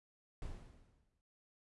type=noise with exponential decay; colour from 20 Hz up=brown; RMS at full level=-44 dBFS; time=0.42-1.21 s; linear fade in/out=1 ms; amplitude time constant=170 ms; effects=noise-tail reverb RT60 0.8 s tail -23 dB re dry + resampled to 24000 Hz